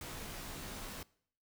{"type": "noise with comb filter", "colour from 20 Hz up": "pink", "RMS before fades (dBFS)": -45, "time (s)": [0.01, 1.03], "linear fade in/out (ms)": 2, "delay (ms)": 17, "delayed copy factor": -0.85, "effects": ["noise-tail reverb RT60 0.6 s tail -22 dB re dry"]}